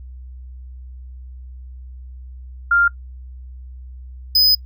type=tone pair in turn; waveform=sine / square; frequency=1396.9 / 5017 Hz; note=F6 / D#8; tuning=0 / +13 cents; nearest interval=octave + minor seventh; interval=2213 cents; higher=second; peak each=-11 dBFS; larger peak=neither; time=2.71-2.88 / 4.35-4.55 s; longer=second; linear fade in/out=5 ms; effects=noise-tail reverb RT60 0.1 s tail -23 dB re dry + added 63 Hz sine -33 dBFS peak until 4.65 s